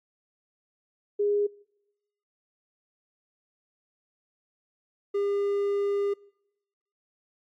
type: tone pair in turn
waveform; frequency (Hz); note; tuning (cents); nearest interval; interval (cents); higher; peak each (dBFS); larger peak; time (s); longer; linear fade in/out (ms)
sine / triangle; 410.6 / 403.1; G#4 / G4; -20 / +48; unison; 32; first; -22; neither; 1.19-1.47 / 5.14-6.14; second; 10
effects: noise-tail reverb RT60 0.9 s tail -25 dB re dry + AAC 64 kbps